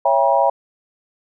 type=chord; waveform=sine; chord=C# diminished seventh; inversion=none; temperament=just; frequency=554.4 / 665.2 / 798.3 / 957.9 Hz; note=C#5 / E5 / G5 / Bb5; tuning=0 / +16 / +31 / +47 cents; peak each=-18 dBFS; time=0.05-0.5 s; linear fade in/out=5 ms; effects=none